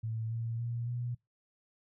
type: tone with pitch steps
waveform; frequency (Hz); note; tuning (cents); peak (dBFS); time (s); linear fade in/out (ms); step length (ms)
sine; 112 / 115.02 / 118.11 / 121.29; A2 / A#2 / A#2 / B2; +31 / -23 / +23 / -31; -33; 0.03-1.15; 10; 280
effects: noise-tail reverb RT60 0.2 s tail -23 dB re dry